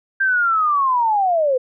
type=linear sweep; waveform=sine; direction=down; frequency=1593 to 493.9 Hz; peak=-14 dBFS; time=0.2-1.58 s; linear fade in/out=10 ms; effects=none